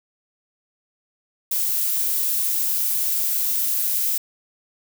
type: noise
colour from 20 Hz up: violet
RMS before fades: -22 dBFS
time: 1.51-4.18 s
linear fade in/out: 5 ms
effects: none